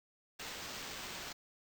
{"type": "noise with sample-and-hold", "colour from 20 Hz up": "violet", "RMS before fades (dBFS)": -45, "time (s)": [0.39, 1.33], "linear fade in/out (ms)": 10, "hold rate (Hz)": 11025, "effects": []}